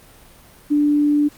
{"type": "tone", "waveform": "sine", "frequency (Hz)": 293.7, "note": "D4", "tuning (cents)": 0, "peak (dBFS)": -13, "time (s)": [0.7, 1.29], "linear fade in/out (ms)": 20, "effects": ["pink hiss -47 dBFS RMS until 1.37 s", "Opus 32 kbps"]}